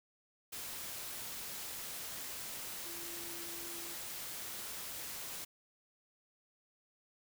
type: tone in noise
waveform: sine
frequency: 340.6 Hz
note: F4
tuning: 43 cents flat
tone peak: -52 dBFS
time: 2.85-3.94 s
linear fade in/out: 10 ms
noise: white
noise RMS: -44 dBFS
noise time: 0.52-5.45 s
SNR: -11 dB
effects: none